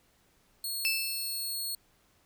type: tone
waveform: 15% pulse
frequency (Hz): 4332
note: C#8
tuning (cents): -41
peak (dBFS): -26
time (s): 0.64-1.75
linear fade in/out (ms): 2
type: tone with exponential decay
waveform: 30% pulse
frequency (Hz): 2637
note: E7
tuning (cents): 0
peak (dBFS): -22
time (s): 0.85-1.54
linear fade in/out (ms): 0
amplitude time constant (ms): 150
effects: pink hiss -67 dBFS RMS until 2.25 s